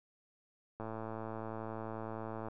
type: click train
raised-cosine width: 1 ms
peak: -28 dBFS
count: 188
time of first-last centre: 0.8-2.485 s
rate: 111 Hz
effects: none